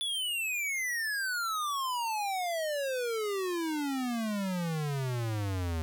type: exponential sweep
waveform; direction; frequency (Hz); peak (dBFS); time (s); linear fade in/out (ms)
square; down; 3478 to 79; -31; 0.01-5.82; 0
effects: 12-bit